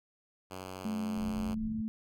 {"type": "tone with vibrato", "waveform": "5% pulse", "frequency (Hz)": 93.2, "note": "F#2", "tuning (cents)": 13, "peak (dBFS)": -30, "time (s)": [0.5, 1.55], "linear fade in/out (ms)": 20, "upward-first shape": "sine", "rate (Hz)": 17, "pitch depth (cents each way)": 11}
{"type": "tone with pitch glide", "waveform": "sine", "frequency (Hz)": [216.1, 219.8], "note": ["A3", "A3"], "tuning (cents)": [-31, -2], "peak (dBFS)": -32, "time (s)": [0.85, 1.88], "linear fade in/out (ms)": 0, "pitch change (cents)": 29, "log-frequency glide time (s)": [1.42, 1.63]}
{"type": "low-pass noise", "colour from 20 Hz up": "pink", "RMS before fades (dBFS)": -43, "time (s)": [1.16, 1.82], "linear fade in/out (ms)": 10, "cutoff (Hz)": 230, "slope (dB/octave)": 96}
{"effects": []}